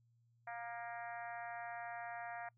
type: harmonic tone with a mistuned harmonic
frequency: 234.5 Hz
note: A#3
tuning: 11 cents sharp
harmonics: 3 / 4 / 5 / 6 / 7 / 8 / 9 / 10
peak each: -46 / -52 / -57 / -54 / -53 / -54 / -60 / -62 dBFS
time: 0.47-2.49 s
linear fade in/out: 5 ms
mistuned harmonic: 5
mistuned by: +34 cents
effects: noise-tail reverb RT60 0.1 s tail -25 dB re dry + added 117 Hz sine -70 dBFS peak until 2.57 s